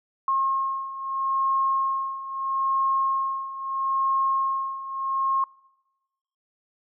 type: beating tone pair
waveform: sine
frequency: 1076 / 1076.77 Hz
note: C6 / C6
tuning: +48 / +49 cents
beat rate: 0.77 Hz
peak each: -28 / -24 dBFS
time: 0.28-5.44 s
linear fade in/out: 2 ms
effects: noise-tail reverb RT60 1.0 s tail -24 dB re dry